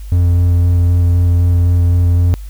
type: tone with vibrato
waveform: triangle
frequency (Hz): 87.5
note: F2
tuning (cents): +4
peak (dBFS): -6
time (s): 0.12-2.34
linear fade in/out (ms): 0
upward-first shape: square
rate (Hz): 3.9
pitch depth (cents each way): 9
effects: added 50 Hz sine -25 dBFS peak until 2.49 s + white hiss -46 dBFS RMS until 2.49 s